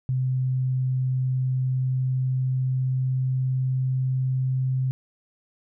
sine tone with pitch glide, 129.2 to 130.25 Hz, C3 to C3, -21 to -7 cents, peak -21 dBFS, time 0.09-4.91 s, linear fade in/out 0 ms, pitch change +14 cents, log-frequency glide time 1.22-4.69 s, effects none

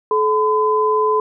sine tone pair together, 430 / 1013.3 Hz, A4 / B5, -40 / +44 cents, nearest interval octave + minor third, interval 1484 cents, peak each -16 dBFS, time 0.11-1.2 s, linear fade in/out 2 ms, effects none

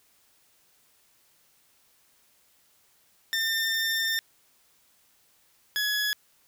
20% pulse tone pair in turn, 1803 / 1686 Hz, A6 / G#6, +42 / +26 cents, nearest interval minor second, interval 116 cents, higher first, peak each -20 dBFS, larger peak neither, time 3.33-4.19 / 5.76-6.13 s, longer first, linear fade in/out 0 ms, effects white hiss -64 dBFS RMS until 6.47 s

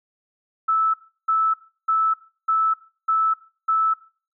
sine tone bursts, 1311 Hz, E6, 10 cents flat, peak -16 dBFS, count 6, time 0.68-3.94 s, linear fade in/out 10 ms, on 260 ms, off 340 ms, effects noise-tail reverb RT60 0.4 s tail -17 dB re dry

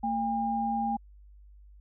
sine tone pair together, 226.2 / 806 Hz, A3 / G5, +48 / +48 cents, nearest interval octave + minor seventh, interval 2200 cents, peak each -31 / -28 dBFS, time 0.03-0.97 s, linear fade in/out 10 ms, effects added 50 Hz sine -50 dBFS peak until 1.8 s

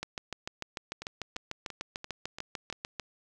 two click trains, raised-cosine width 0.2 ms, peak -23 / -18 dBFS, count 6 / 21, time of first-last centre 1.02-2.726 / 0.03-2.997 s, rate 2.93 / 6.74 Hz, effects none

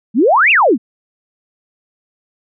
sine exponential two-way sweep, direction up then down, 196 to 2838 to 196 Hz, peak -7 dBFS, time 0.14-0.78 s, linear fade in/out 50 ms, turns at 0.51 s, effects none

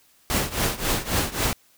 pink noise with tremolo, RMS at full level -21 dBFS, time 0.3-1.53 s, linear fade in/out 0 ms, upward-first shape triangle, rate 3.7 Hz, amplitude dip 90%, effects white hiss -59 dBFS RMS until 1.77 s

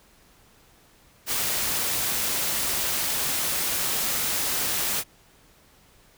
white noise, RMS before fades -26 dBFS, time 1.26-5.04 s, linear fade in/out 50 ms, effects pink hiss -57 dBFS RMS until 6.17 s

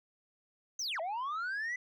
sine linear two-way sweep, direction down then up, 6380 to 622.3 to 2014 Hz, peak -31 dBFS, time 0.79-1.76 s, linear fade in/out 5 ms, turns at 1 s, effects tanh soft clip ceiling -33 dBFS

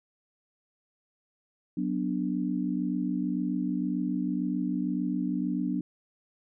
sine chord, B minor, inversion second, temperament equal, 185 / 246.9 / 293.7 Hz, F#3 / B3 / D4, 0 / 0 / 0 cents, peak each -31 dBFS, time 1.77-5.81 s, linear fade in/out 5 ms, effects none

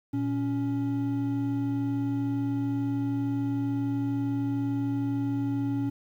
triangle tone pair together, 117.64 / 279.8 Hz, A#2 / C#4, +16 / +16 cents, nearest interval octave + minor third, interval 1500 cents, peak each -29 / -25 dBFS, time 0.13-5.9 s, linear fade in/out 10 ms, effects 10-bit

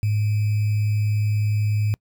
sine tone with sample-and-hold, 105.4 Hz, G#2, 26 cents sharp, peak -18 dBFS, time 0.03-1.94 s, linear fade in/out 0 ms, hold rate 2450 Hz, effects noise-tail reverb RT60 0.1 s tail -26 dB re dry

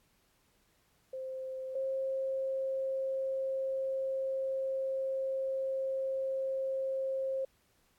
sine tone pair in turn, 523.3 / 532.8 Hz, C5 / C5, 0 / +31 cents, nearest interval unison, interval 31 cents, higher second, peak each -37 / -31 dBFS, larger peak second, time 1.13-1.75 / 1.75-7.45 s, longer second, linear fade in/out 5 ms, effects pink hiss -71 dBFS RMS until 7.98 s + AAC 64 kbps

